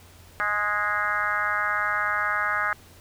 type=harmonic tone with a mistuned harmonic; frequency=208.4 Hz; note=G#3; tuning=6 cents sharp; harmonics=3 / 4 / 5 / 6 / 7 / 8 / 9 / 10; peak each=-37 / -34 / -36 / -27 / -29 / -28 / -34 / -35 dBFS; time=0.4-2.73 s; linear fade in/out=0 ms; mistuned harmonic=8; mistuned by=-17 cents; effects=added 87 Hz sine -52 dBFS peak until 3 s + pink hiss -52 dBFS RMS until 3 s